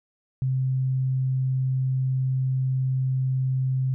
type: tone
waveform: sine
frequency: 130.81 Hz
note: C3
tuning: in tune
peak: -21 dBFS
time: 0.42-3.94 s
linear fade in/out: 0 ms
effects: none